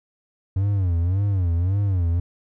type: tone with vibrato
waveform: triangle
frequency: 92.5 Hz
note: F#2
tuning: in tune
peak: -16 dBFS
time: 0.56-2.2 s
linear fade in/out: 5 ms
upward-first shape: sine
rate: 1.8 Hz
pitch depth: 170 cents each way
effects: none